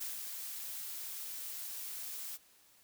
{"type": "noise with ADSR envelope", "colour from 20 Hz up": "blue", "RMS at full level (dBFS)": -39, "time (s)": [0, 2.38], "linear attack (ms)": 15, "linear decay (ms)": 150, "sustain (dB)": -4, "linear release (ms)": 35, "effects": ["white hiss -65 dBFS RMS until 2.83 s"]}